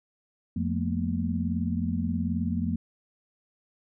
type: tone cluster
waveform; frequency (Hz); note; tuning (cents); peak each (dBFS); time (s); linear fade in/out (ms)
sine; 87.3 / 175.6 / 219.3 / 238.1; F2 / F3 / A3 / A#3; 0 / +10 / -6 / +37; -31; 0.56-2.76; 5
effects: none